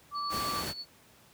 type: tone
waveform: sine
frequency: 1163 Hz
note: D6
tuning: 17 cents flat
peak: -32 dBFS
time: 0.11-0.64 s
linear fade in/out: 50 ms
type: tone with tremolo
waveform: sine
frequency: 4435 Hz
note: C#8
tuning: in tune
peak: -36 dBFS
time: 0.14-0.86 s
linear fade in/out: 50 ms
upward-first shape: sine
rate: 9.4 Hz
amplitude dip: 50%
type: noise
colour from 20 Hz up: pink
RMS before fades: -36 dBFS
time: 0.29-0.74 s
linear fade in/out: 50 ms
effects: pink hiss -59 dBFS RMS until 1.33 s + high-pass 80 Hz 12 dB/octave